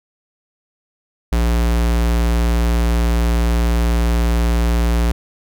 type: tone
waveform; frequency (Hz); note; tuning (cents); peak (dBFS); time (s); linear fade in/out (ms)
square; 58.27; A#1; 0; -14; 1.32-5.12; 5
effects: none